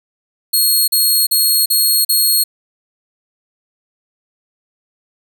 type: tone bursts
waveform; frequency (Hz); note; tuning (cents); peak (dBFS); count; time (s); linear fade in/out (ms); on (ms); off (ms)
10% pulse; 4295; C8; +44; -4; 5; 0.53-2.44; 10; 350; 40
effects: none